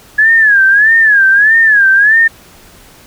sine tone with vibrato, 1686 Hz, G#6, 26 cents sharp, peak -4 dBFS, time 0.18-2.28 s, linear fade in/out 10 ms, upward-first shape sine, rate 1.6 Hz, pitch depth 140 cents each way, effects pink hiss -40 dBFS RMS until 3.06 s

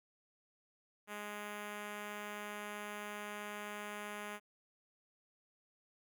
5% pulse tone with notch filter, 207.7 Hz, G#3, in tune, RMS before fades -45 dBFS, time 1.07-4.4 s, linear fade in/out 50 ms, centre 5500 Hz, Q 1.8, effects none

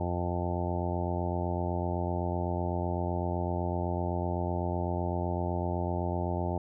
harmonic tone, 87.9 Hz, F2, 12 cents sharp, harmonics 1 / 2 / 3 / 4 / 5 / 6 / 7 / 8 / 9 / 10, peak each -32 / -36 / -40 / -37 / -43 / -44 / -38 / -42 / -40 / -40 dBFS, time 0-6.58 s, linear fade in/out 5 ms, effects none

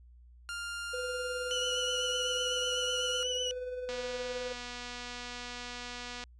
sawtooth tone, 1400 Hz, F6, 4 cents sharp, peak -33 dBFS, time 0.49-3.23 s, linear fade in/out 0 ms
triangle tone with tremolo, 501 Hz, B4, 25 cents sharp, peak -32 dBFS, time 0.93-4.53 s, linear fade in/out 10 ms, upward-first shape sine, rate 19 Hz, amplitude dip 40%
35% pulse tone with vibrato, 2956 Hz, F#7, 2 cents flat, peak -30 dBFS, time 1.51-3.51 s, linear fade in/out 0 ms, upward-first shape triangle, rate 8 Hz, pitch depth 39 cents each way
click train, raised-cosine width 0.2 ms, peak -25 dBFS, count 574, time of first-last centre 3.89-6.238 s, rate 244 Hz
effects added 60 Hz sine -53 dBFS peak until 6.39 s + resampled to 24000 Hz

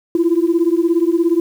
sine beating tone pair, 329.6 / 346.6 Hz, E4 / F4, 0 / -13 cents, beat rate 17 Hz, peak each -14 dBFS, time 0.15-1.4 s, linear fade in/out 2 ms, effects tanh soft clip ceiling -6 dBFS + 7-bit

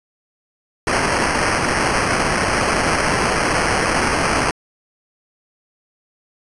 white noise with sample-and-hold, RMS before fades -18 dBFS, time 0.87-4.51 s, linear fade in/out 2 ms, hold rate 3675 Hz, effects resampled to 24000 Hz

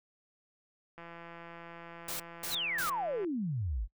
click train, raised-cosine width 0.5 ms, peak -33 dBFS, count 384, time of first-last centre 0.98-3.246 s, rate 169 Hz
white noise bursts, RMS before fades -38 dBFS, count 3, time 2.08-2.9 s, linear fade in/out 5 ms, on 120 ms, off 230 ms
sine exponential sweep, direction down, 4506 to 43.65 Hz, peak -31 dBFS, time 2.49-3.88 s, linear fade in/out 50 ms
effects noise-tail reverb RT60 0.1 s tail -26 dB re dry

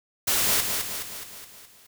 white noise with echo, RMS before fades -23 dBFS, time 0.27-0.61 s, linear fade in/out 10 ms, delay 210 ms, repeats 6, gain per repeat -5 dB, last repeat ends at 1.87 s, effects none

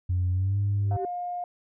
sine tone with pitch glide, 90.4 to 100.89 Hz, F#2 to G#2, -40 to -50 cents, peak -21 dBFS, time 0.09-0.97 s, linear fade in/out 10 ms, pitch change +190 cents, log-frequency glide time 0.31-0.58 s
sine tone with exponential growth, 385.3 Hz, G4, 30 cents flat, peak -25 dBFS, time 0.74-1.05 s, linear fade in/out 1 ms, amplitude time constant 67 ms
sine tone, 710 Hz, F5, 28 cents sharp, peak -29 dBFS, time 0.91-1.44 s, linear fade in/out 2 ms
effects tanh soft clip ceiling -19 dBFS

